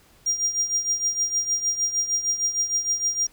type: tone with tremolo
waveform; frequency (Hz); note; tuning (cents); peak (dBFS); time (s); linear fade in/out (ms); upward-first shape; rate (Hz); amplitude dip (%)
triangle; 5700; F8; +34; -17; 0.26-3.27; 5; triangle; 6.5; 80
effects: pink hiss -56 dBFS RMS until 3.32 s